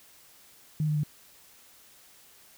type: tone with pitch steps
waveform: sine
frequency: 153.6 / 151.4 / 149.23 Hz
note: D#3 / D#3 / D3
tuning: -22 / -47 / +28 cents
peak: -24 dBFS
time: 0.8-1.034 s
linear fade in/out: 2 ms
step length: 78 ms
effects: white hiss -56 dBFS RMS until 2.57 s